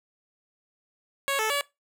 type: tone with pitch steps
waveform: 10% pulse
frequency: 553 / 436.8 / 570 Hz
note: C#5 / A4 / C#5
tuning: -4 / -13 / +48 cents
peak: -16 dBFS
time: 1.28-1.61 s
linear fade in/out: 0 ms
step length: 110 ms
effects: noise-tail reverb RT60 0.2 s tail -20 dB re dry